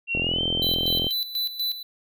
sine tone with pitch glide, 2740 to 3111 Hz, F7 to G7, -34 to -14 cents, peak -23 dBFS, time 0.07-1.13 s, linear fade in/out 50 ms, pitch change +220 cents, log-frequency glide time 0.2-0.41 s
click train, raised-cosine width 2 ms, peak -16 dBFS, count 40, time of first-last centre 0.15-1.068 s, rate 42.5 Hz
square tone with tremolo, 3988 Hz, B7, 16 cents sharp, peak -24 dBFS, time 0.62-1.83 s, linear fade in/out 5 ms, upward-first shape square, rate 4.1 Hz, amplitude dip 70%
effects none

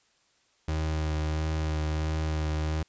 35% pulse tone with vibrato, 77.78 Hz, D#2, in tune, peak -25 dBFS, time 0.68-2.83 s, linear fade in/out 5 ms, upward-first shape sine, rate 1.5 Hz, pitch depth 15 cents each way, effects white hiss -67 dBFS RMS until 2.88 s + resampled to 16000 Hz

